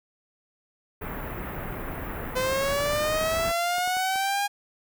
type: band-stop noise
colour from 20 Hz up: pink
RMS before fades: -34 dBFS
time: 1.01-3.52 s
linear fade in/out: 10 ms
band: 2100 to 15000 Hz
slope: 24 dB/octave
type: clicks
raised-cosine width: 1 ms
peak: -28 dBFS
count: 8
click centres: 2.068 / 2.274 / 3.04 / 3.319 / 3.783 / 3.876 / 3.969 / 4.158 s
type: linear sweep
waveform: sawtooth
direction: up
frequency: 507 to 816 Hz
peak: -20 dBFS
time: 2.35-4.48 s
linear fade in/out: 20 ms
effects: none